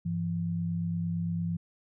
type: tone pair together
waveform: sine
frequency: 100.84 / 169.6 Hz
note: G2 / E3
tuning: +49 / +50 cents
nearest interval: major sixth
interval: 901 cents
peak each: -35 / -29 dBFS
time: 0.05-1.57 s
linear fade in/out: 10 ms
effects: none